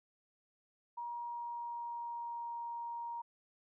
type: tone with pitch glide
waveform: sine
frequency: 950 to 939.6 Hz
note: A#5 to A#5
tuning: +33 to +13 cents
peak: -39 dBFS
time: 0.97-3.22 s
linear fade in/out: 10 ms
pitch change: -20 cents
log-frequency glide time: 1.12-2.54 s
effects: none